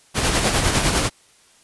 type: noise with tremolo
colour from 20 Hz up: pink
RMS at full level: -17 dBFS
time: 0.14-1.1 s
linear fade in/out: 50 ms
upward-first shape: sine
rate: 9.9 Hz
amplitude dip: 45%
effects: white hiss -54 dBFS RMS until 1.63 s + resampled to 24000 Hz